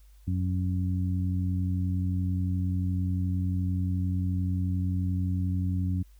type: harmonic tone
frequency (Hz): 91.4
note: F#2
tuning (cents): -21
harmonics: 1 / 2 / 3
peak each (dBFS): -26 / -32 / -36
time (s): 0.27-6.03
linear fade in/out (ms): 10
effects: added 50 Hz sine -51 dBFS peak until 6.19 s + white hiss -67 dBFS RMS until 6.19 s